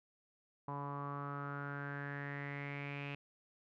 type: tone with low-pass filter sweep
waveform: sawtooth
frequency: 142.2 Hz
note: C#3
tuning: 45 cents sharp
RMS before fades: -43 dBFS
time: 0.68-3.15 s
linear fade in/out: 2 ms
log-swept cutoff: 980 to 2600 Hz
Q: 7.2
effects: none